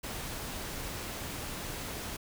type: noise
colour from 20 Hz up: pink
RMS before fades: -39 dBFS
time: 0.03-2.17 s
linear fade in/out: 10 ms
effects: none